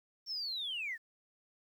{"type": "linear sweep", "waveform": "sine", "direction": "down", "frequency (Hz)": [5520, 1716], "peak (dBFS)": -35, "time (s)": [0.26, 0.98], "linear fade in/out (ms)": 50, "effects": ["tanh soft clip ceiling -31 dBFS", "11-bit"]}